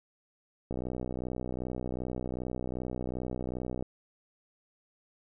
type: click train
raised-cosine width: 2 ms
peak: -22 dBFS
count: 196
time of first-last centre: 0.71-3.825 s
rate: 62.6 Hz
effects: none